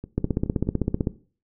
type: two click trains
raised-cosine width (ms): 3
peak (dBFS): -21 / -9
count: 4 / 15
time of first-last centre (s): 0.04-0.672 / 0.18-1.072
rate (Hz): 4.75 / 15.7
effects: noise-tail reverb RT60 0.4 s tail -17 dB re dry